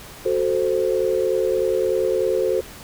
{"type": "chord", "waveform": "sine", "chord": "F# diminished", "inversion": "none", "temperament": "equal", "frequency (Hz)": [370, 440, 523.3], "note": ["F#4", "A4", "C5"], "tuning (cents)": [0, 0, 0], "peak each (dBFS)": -22, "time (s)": [0.25, 2.61], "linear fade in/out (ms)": 10, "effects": ["pink hiss -40 dBFS RMS until 2.83 s"]}